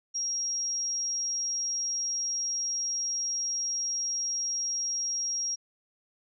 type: tone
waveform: sine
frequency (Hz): 5620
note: F8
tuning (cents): +10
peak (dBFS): -28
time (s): 0.14-5.56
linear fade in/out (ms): 20
effects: none